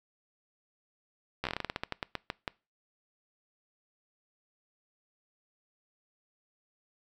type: slowing click train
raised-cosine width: 0.3 ms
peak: -16 dBFS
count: 17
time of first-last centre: 1.44-2.478 s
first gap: 13 ms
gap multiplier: 1.19
effects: noise-tail reverb RT60 0.3 s tail -23 dB re dry